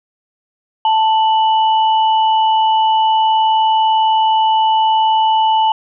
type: tone pair together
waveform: sine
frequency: 880.3 / 2961 Hz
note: A5 / F#7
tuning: +1 / +1 cents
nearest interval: octave + major sixth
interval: 2100 cents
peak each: -10 / -22 dBFS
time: 0.85-5.72 s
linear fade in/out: 2 ms
effects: none